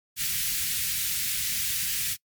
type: band-stop noise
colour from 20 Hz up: white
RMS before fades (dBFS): -28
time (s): 0.16-2.17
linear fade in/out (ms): 50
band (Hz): 180 to 1800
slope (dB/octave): 24
effects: noise-tail reverb RT60 0.1 s tail -24 dB re dry + MP3 96 kbps